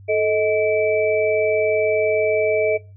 sine tone cluster, 435.4 / 629 / 2313 Hz, A4 / D#5 / D7, -18 / +19 / -27 cents, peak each -19 / -19 / -25 dBFS, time 0.08-2.78 s, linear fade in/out 20 ms, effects noise-tail reverb RT60 0.3 s tail -22 dB re dry + added 98 Hz sine -40 dBFS peak until 2.96 s

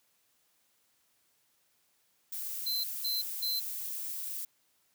violet noise, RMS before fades -38 dBFS, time 2.32-4.45 s, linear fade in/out 5 ms
square tone bursts, 4084 Hz, C8, 43 cents flat, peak -31 dBFS, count 3, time 2.66-3.6 s, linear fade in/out 10 ms, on 180 ms, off 200 ms
effects white hiss -72 dBFS RMS until 4.94 s + high-pass 60 Hz 12 dB/octave

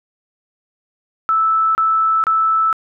sine tone bursts, 1314 Hz, E6, 6 cents flat, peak -12 dBFS, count 3, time 1.29-2.728 s, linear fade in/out 0 ms, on 460 ms, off 29 ms, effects none

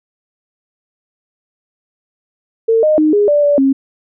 sine tone with pitch steps, 452.1 / 615 / 307.9 / 412.2 / 586 / 579 / 270.1 Hz, A4 / D#5 / D#4 / G#4 / D5 / D5 / C#4, +47 / -20 / -18 / -13 / -4 / -25 / -45 cents, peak -8 dBFS, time 2.68-3.73 s, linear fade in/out 10 ms, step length 150 ms, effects none

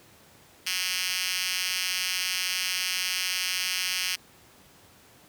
5% pulse tone with high-pass filter, 183.6 Hz, F#3, 13 cents flat, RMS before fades -29 dBFS, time 0.66-4.16 s, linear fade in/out 10 ms, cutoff 3300 Hz, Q 3.4, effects pink hiss -55 dBFS RMS until 5.28 s + high-pass 80 Hz 12 dB/octave

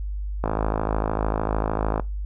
click train, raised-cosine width 1 ms, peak -9 dBFS, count 84, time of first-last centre 0.44-1.997 s, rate 53.3 Hz, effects noise-tail reverb RT60 0.2 s tail -20 dB re dry + added 50 Hz sine -26 dBFS peak until 2.25 s

